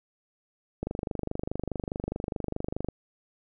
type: click train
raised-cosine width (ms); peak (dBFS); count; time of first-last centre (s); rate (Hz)
2; -17; 52; 0.83-2.886; 24.8
effects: none